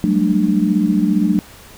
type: tone cluster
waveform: sine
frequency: 184.8 / 199.8 / 221.9 / 298.5 Hz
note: F#3 / G3 / A3 / D4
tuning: -2 / +33 / +15 / +28 cents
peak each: -18 dBFS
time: 0.04-1.39 s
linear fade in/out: 0 ms
effects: pink hiss -41 dBFS RMS until 1.77 s

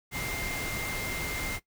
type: tone in noise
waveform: sine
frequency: 2100 Hz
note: C7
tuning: 6 cents sharp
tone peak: -36 dBFS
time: 0.11-1.6 s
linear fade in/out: 50 ms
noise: pink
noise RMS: -35 dBFS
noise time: 0.11-1.6 s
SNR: -4 dB
effects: noise-tail reverb RT60 0.1 s tail -17 dB re dry

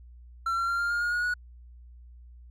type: tone with pitch steps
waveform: triangle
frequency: 1354 / 1368.9 / 1384 / 1399.3 / 1414.8 / 1430.4 / 1446.2 / 1462.1 Hz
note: E6 / F6 / F6 / F6 / F6 / F6 / F#6 / F#6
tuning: +46 / -35 / -16 / +3 / +22 / +41 / -40 / -21 cents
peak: -23 dBFS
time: 0.46-1.34 s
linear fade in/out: 5 ms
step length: 110 ms
effects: added 60 Hz sine -46 dBFS peak until 2.5 s + MP3 96 kbps

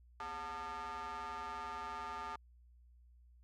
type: ring-modulated tone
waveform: 35% pulse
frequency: 160.2 Hz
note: E3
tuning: 49 cents flat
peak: -37 dBFS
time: 0.2-2.36 s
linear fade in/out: 2 ms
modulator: 1050 Hz
effects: added 60 Hz sine -60 dBFS peak until 3.43 s + low-pass 6000 Hz 12 dB/octave

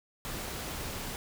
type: noise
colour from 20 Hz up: pink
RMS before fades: -38 dBFS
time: 0.25-1.16 s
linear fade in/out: 0 ms
effects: none

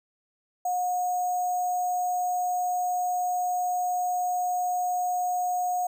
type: tone with sample-and-hold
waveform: sine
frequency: 723 Hz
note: F#5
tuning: 40 cents flat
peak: -24 dBFS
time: 0.65-5.87 s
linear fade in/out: 5 ms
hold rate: 7350 Hz
effects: none

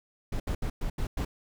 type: noise bursts at uneven times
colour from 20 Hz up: brown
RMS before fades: -30 dBFS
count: 6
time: 0.32-0.4 / 0.47-0.55 / 0.62-0.7 / 0.81-0.9 / 0.98-1.07 / 1.17-1.25 s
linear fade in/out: 5 ms
effects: none

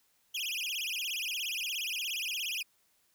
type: tone with vibrato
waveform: 35% pulse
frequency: 2853 Hz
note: F7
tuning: 36 cents sharp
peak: -31 dBFS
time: 0.34-2.63 s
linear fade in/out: 10 ms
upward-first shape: sine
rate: 17 Hz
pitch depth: 290 cents each way
effects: white hiss -71 dBFS RMS until 3.14 s

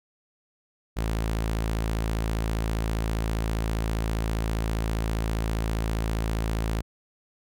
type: tone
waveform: sawtooth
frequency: 55 Hz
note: A1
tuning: in tune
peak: -21 dBFS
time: 0.96-6.82 s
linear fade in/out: 20 ms
effects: none

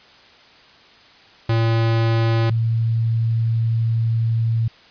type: tone pair in turn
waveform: square / sine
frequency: 114 / 114 Hz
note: A#2 / A#2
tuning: -38 / -38 cents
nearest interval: unison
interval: 0 cents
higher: neither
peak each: -16 dBFS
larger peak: neither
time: 1.49-2.5 / 2.5-4.68 s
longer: second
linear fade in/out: 5 ms
effects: white hiss -48 dBFS RMS until 4.9 s + resampled to 11025 Hz

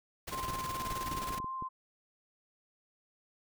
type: noise with tremolo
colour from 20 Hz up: pink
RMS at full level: -39 dBFS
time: 0.27-1.39 s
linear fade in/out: 10 ms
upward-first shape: square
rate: 19 Hz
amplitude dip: 55%
type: tone with vibrato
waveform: sine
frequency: 1046.5 Hz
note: C6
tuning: in tune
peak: -36 dBFS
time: 0.31-1.69 s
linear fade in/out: 20 ms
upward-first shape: square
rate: 5.1 Hz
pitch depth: 9 cents each way
type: clicks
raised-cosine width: 3 ms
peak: -31 dBFS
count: 7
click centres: 0.502 / 1.119 / 1.151 / 1.306 / 1.401 / 1.444 / 1.624 s
effects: none

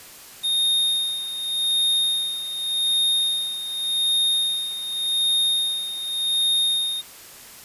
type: tone with tremolo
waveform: square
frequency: 3692 Hz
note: A#7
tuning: 17 cents flat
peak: -18 dBFS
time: 0.43-7.02 s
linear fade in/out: 20 ms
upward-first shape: sine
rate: 0.86 Hz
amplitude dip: 70%
effects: white hiss -43 dBFS RMS until 7.64 s + resampled to 32000 Hz

